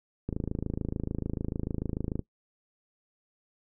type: click train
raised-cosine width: 3 ms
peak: -18 dBFS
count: 52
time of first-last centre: 0.29-2.193 s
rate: 26.8 Hz
effects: noise-tail reverb RT60 0.1 s tail -19 dB re dry